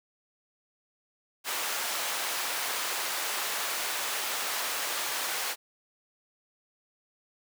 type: high-pass noise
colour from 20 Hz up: pink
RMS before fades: -32 dBFS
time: 1.44-5.56 s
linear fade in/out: 50 ms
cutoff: 810 Hz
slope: 12 dB/octave
effects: none